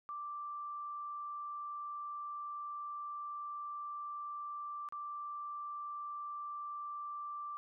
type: tone with dropouts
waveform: sine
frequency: 1174.7 Hz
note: D6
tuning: in tune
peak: -40 dBFS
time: 0.09-7.57 s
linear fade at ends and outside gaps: 0 ms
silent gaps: 4.888-4.924 s
effects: none